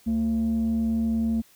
sine tone pair together, 71.2 / 226 Hz, C#2 / A3, +47 / +47 cents, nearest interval octave + minor sixth, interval 2000 cents, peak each -30 / -20 dBFS, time 0.06-1.42 s, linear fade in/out 20 ms, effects tanh soft clip ceiling -19 dBFS + white hiss -57 dBFS RMS until 1.55 s

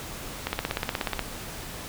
click train, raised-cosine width 0.3 ms, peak -10 dBFS, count 13, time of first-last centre 0.47-1.193 s, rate 16.6 Hz, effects pink hiss -38 dBFS RMS until 1.88 s

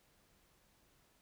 silence, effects pink hiss -71 dBFS RMS until 1.21 s

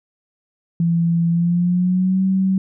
sine tone with pitch glide, 168.5 to 190.23 Hz, E3 to F#3, +38 to +48 cents, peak -14 dBFS, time 0.8-2.58 s, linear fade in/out 2 ms, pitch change +210 cents, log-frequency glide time 1.3-2.23 s, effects none

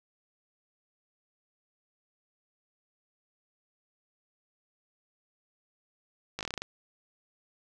slowing click train, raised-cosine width 0.2 ms, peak -17 dBFS, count 9, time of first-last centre 6.39-6.62 s, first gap 18 ms, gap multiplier 1.13, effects none

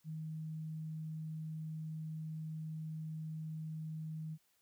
sine tone, 157.5 Hz, D#3, 21 cents sharp, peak -40 dBFS, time 0.04-4.38 s, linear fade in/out 50 ms, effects white hiss -75 dBFS RMS until 4.61 s

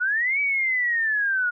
sine linear two-way sweep, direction up then down, 1426 to 2295 to 1426 Hz, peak -20 dBFS, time 0-1.51 s, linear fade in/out 20 ms, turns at 0.4 s, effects none

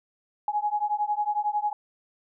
sine beating tone pair, 830.6 / 841.6 Hz, G#5 / G#5, 0 / +23 cents, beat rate 11 Hz, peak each -27 dBFS, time 0.48-1.73 s, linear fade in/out 2 ms, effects none

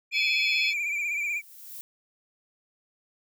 triangle tone with vibrato, 2357 Hz, D7, 6 cents sharp, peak -25 dBFS, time 0.11-1.42 s, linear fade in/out 50 ms, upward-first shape triangle, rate 16 Hz, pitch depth 73 cents each way
harmonic tone, 854 Hz, G#5, 48 cents sharp, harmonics 3 / 4 / 5 / 6, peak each -26 / -30 / -33 / -35 dBFS, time 0.12-0.74 s, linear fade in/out 50 ms
violet noise with exponential growth, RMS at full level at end -39 dBFS, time 0.7-1.81 s, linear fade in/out 0 ms, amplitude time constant 240 ms
effects none

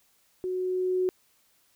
sine tone with level ramp, 368.2 Hz, F#4, 8 cents flat, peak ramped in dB -28 to -22 dBFS, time 0.44-1.09 s, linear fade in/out 0 ms, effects white hiss -66 dBFS RMS until 1.75 s

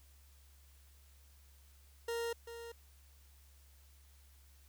40% pulse tone with echo, 465.8 Hz, A#4, 1 cent flat, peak -35 dBFS, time 2.08-2.33 s, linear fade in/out 5 ms, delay 390 ms, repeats 1, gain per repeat -10 dB, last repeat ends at 2.72 s, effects added 69 Hz sine -60 dBFS peak until 4.68 s + white hiss -68 dBFS RMS until 4.68 s

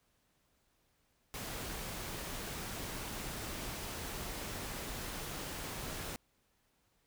pink noise, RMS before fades -42 dBFS, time 1.34-6.16 s, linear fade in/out 0 ms, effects pink hiss -75 dBFS RMS until 7.06 s

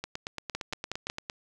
two click trains, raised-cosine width 0.2 ms, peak -15 / -17 dBFS, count 4 / 12, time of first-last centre 0.55-1.099 / 0.04-1.299 s, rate 5.46 / 8.74 Hz, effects none

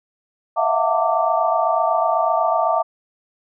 sine tone cluster, 646 / 674 / 728 / 899 / 1168 Hz, E5 / E5 / F#5 / A5 / D6, -35 / +38 / -28 / +37 / -10 cents, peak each -22 dBFS, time 0.56-2.83 s, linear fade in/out 20 ms, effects none

